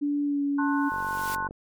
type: tone with pitch glide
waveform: sine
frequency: 289 to 283.4 Hz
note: D4 to C#4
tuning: -28 to +38 cents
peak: -23 dBFS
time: 0.01-0.9 s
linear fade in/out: 20 ms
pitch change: -34 cents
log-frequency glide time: 0.24-0.42 s
type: chord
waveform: sine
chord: F# diminished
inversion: first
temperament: just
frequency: 888 / 1065.6 / 1480 Hz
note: A5 / C6 / F#6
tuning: +16 / +31 / 0 cents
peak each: -31 dBFS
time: 0.58-1.48 s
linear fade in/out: 10 ms
type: noise with exponential growth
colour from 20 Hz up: white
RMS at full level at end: -34 dBFS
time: 0.61-1.35 s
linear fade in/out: 2 ms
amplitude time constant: 160 ms
type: click train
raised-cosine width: 2 ms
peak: -27 dBFS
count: 29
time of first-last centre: 0.92-1.509 s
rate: 47.5 Hz
effects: MP3 96 kbps